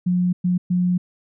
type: tone bursts at uneven times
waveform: sine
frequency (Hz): 179.3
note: F3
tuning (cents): +46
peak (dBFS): -16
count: 3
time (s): 0.06-0.33 / 0.44-0.58 / 0.7-0.98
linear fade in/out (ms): 10
effects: none